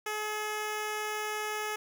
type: tone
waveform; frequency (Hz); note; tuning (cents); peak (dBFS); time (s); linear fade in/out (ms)
10% pulse; 425.3; G#4; +41; -24; 0.06-1.76; 5
effects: none